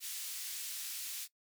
white band-pass noise, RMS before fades -42 dBFS, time 0-1.28 s, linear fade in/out 50 ms, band 2600 to 16000 Hz, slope 12 dB/octave, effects noise-tail reverb RT60 0.1 s tail -19 dB re dry

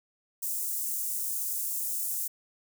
white high-pass noise, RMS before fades -32 dBFS, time 0.42-2.28 s, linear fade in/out 10 ms, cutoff 7300 Hz, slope 24 dB/octave, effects none

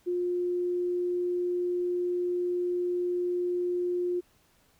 sine tone, 355.2 Hz, F4, 29 cents sharp, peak -26 dBFS, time 0.06-4.21 s, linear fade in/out 20 ms, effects pink hiss -65 dBFS RMS until 4.79 s

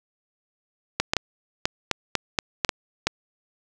clicks, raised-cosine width 0.2 ms, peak -3 dBFS, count 10, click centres 1 / 1.135 / 1.167 / 1.655 / 1.913 / 2.153 / 2.388 / 2.648 / 2.692 / 3.07 s, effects none

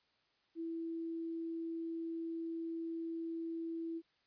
sine tone, 330 Hz, E4, 2 cents sharp, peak -38 dBFS, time 0.55-4.02 s, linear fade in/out 50 ms, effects white hiss -75 dBFS RMS until 4.26 s + resampled to 11025 Hz

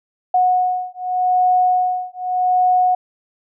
sine beating tone pair, 731 / 731.84 Hz, F#5 / F#5, -21 / -19 cents, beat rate 0.84 Hz, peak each -17 dBFS, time 0.34-2.95 s, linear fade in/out 5 ms, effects none

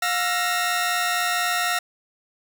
sawtooth tone cluster, 713 / 1342 / 1868 Hz, F5 / E6 / A#6, +36 / +31 / +3 cents, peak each -22 dBFS, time 0.02-1.79 s, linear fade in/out 5 ms, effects none

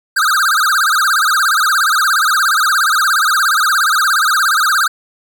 square tone with vibrato, 1400 Hz, F6, 4 cents sharp, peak -11 dBFS, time 0.16-4.88 s, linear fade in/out 10 ms, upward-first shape sine, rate 17 Hz, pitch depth 240 cents each way, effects none

